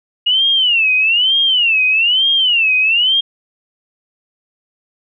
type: tone with vibrato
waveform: sine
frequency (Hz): 2847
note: F7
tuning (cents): +33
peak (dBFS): -10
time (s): 0.26-3.21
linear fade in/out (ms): 10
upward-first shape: sine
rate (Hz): 1.1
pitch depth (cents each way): 220
effects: none